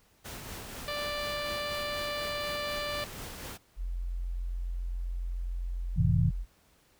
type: noise with tremolo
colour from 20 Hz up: pink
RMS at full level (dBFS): -41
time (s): 0.24-3.58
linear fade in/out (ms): 20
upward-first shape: sine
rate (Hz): 4.1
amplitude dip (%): 30
type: harmonic tone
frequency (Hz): 588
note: D5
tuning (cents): +2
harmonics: 1 / 2 / 3 / 4 / 5 / 6 / 7 / 8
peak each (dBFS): -36 / -39 / -41 / -42 / -43 / -44 / -44 / -45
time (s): 0.88-3.04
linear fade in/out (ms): 0
type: tone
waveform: sine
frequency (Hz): 43.65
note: F1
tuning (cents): 0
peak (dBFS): -31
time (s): 3.76-6.46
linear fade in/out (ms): 50
type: chord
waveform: sine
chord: F major seventh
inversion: none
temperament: equal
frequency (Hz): 87.31 / 110 / 130.81 / 164.81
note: F2 / A2 / C3 / E3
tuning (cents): 0 / 0 / 0 / 0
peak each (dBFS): -28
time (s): 5.96-6.31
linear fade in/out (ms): 20
effects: pink hiss -65 dBFS RMS until 6.99 s